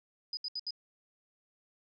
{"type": "tone bursts", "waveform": "sine", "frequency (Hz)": 4978, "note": "D#8", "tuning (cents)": 0, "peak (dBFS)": -34, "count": 4, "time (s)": [0.33, 0.707], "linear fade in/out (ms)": 2, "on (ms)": 41, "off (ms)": 71, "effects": []}